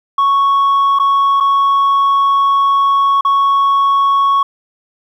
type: tone with dropouts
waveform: sine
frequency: 1108.7 Hz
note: C#6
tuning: in tune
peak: -6 dBFS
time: 0.18-4.43 s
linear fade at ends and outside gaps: 5 ms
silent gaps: 0.989-0.997 / 1.402-1.406 / 3.21-3.249 s
effects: tanh soft clip ceiling -8 dBFS + 8-bit